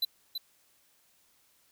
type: tone with echo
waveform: square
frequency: 4001 Hz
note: B7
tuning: 22 cents sharp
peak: -26 dBFS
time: 0.02-0.05 s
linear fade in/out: 5 ms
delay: 330 ms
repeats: 1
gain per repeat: -7 dB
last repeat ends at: 0.38 s
effects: white hiss -67 dBFS RMS until 1.71 s